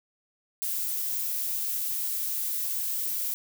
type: noise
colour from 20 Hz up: violet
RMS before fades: -30 dBFS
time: 0.62-3.34 s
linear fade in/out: 0 ms
effects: none